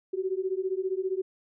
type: beating tone pair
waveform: sine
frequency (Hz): 370 / 385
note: F#4 / G4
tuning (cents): 0 / -31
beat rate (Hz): 15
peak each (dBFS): -30 / -30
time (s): 0.13-1.22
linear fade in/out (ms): 10
effects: none